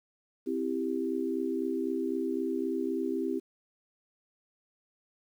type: chord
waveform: sine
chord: C major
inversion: none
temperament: equal with one note detuned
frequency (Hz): 261.6 / 329.6 / 393.4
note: C4 / E4 / G4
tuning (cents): 0 / 0 / +6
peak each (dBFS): -33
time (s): 0.46-3.4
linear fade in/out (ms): 20
effects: 10-bit